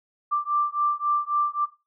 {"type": "beating tone pair", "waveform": "sine", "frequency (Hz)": [1177, 1180.7], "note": ["D6", "D6"], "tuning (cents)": [3, 9], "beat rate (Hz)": 3.7, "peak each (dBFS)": -25, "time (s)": [0.31, 1.66], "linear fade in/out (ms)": 20, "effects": ["noise-tail reverb RT60 0.3 s tail -17 dB re dry"]}